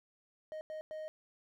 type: tone bursts at uneven times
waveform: triangle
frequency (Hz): 622.3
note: D#5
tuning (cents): 0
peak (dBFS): -38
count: 3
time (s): 0.52-0.61 / 0.7-0.81 / 0.91-1.08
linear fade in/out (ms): 0
effects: 13-bit